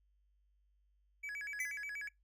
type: tone with vibrato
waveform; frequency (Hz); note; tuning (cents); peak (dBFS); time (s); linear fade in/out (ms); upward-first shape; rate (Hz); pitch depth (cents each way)
triangle; 1960; B6; -14; -39; 1.23-2.09; 10; square; 8.3; 270
type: tone with exponential decay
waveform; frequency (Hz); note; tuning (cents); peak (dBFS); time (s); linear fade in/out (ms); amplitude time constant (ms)
square; 2013; B6; +33; -35; 1.6-1.88; 2; 60
effects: noise-tail reverb RT60 0.2 s tail -26 dB re dry + added 50 Hz sine -70 dBFS peak until 2.23 s